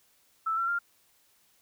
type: tone with pitch steps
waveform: sine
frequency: 1318.5 / 1356.4 / 1395.3 Hz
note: E6 / E6 / F6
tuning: 0 / +49 / -2 cents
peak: -26 dBFS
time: 0.46-0.79 s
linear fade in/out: 10 ms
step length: 110 ms
effects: white hiss -66 dBFS RMS until 1.61 s